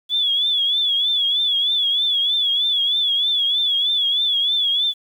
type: tone with vibrato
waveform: sine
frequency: 3410 Hz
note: G#7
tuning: 45 cents sharp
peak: -16 dBFS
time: 0.09-4.94 s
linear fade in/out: 50 ms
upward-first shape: triangle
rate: 3.2 Hz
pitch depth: 97 cents each way
effects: 8-bit